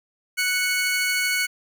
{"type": "tone pair together", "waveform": "sawtooth", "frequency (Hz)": [1481, 2215], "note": ["F#6", "C#7"], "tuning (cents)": [1, -2], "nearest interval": "perfect fifth", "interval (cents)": 697, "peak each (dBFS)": [-22, -19], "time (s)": [0.37, 1.47], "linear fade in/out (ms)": 20, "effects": []}